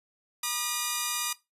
5% pulse tone pair together, 963.6 / 1214 Hz, B5 / D#6, -43 / -43 cents, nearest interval major third, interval 400 cents, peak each -21 / -18 dBFS, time 0.43-1.33 s, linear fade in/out 5 ms, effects noise-tail reverb RT60 0.2 s tail -17 dB re dry + resampled to 32000 Hz

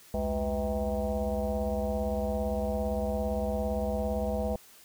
sine tone with frequency modulation, 353.7 Hz, F4, 22 cents sharp, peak -27 dBFS, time 0.14-4.56 s, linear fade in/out 2 ms, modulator 145 Hz, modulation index 2.6, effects white hiss -55 dBFS RMS until 4.84 s

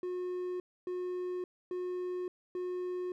triangle tone bursts, 361.7 Hz, F#4, 39 cents flat, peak -32 dBFS, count 4, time 0.03-3.12 s, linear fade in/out 2 ms, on 570 ms, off 270 ms, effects none

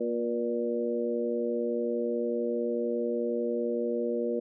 harmonic tone with a mistuned harmonic, 118 Hz, A#2, 22 cents sharp, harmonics 2 / 3 / 4 / 5, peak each -33 / -33 / -30 / -36 dBFS, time 0-4.4 s, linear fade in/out 10 ms, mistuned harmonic 4, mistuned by +25 cents, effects none

